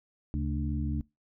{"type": "harmonic tone with a mistuned harmonic", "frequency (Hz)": 73.9, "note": "D2", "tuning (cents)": 11, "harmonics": [1, 2, 3, 4], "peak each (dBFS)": [-31, -34, -36, -37], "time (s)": [0.34, 1.01], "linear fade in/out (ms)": 0, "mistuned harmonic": 2, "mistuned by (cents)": -100, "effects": ["noise-tail reverb RT60 0.2 s tail -22 dB re dry"]}